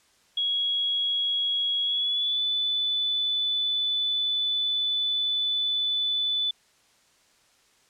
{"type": "tone with pitch glide", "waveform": "sine", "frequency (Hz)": [3322, 3489], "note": ["G#7", "A7"], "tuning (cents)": [0, -15], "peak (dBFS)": -23, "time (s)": [0.37, 6.51], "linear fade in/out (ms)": 5, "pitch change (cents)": 85, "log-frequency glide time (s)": [1.82, 2.41], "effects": ["white hiss -62 dBFS RMS until 7.89 s", "low-pass 8000 Hz 12 dB/octave"]}